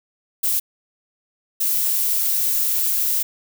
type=noise bursts at uneven times; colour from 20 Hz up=violet; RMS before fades=-20 dBFS; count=2; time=0.43-0.6 / 1.6-3.23 s; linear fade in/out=10 ms; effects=none